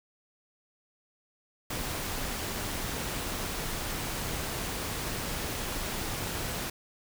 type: noise with amplitude modulation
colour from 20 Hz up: pink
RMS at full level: -33 dBFS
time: 1.7-6.7 s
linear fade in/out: 5 ms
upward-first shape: sine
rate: 207 Hz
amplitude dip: 25%
effects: none